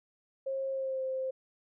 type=tone with pitch glide; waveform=sine; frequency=537 to 524.1 Hz; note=C5 to C5; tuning=+45 to +3 cents; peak=-31 dBFS; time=0.46-1.31 s; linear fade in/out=10 ms; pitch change=-42 cents; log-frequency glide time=0.71-1.03 s; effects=none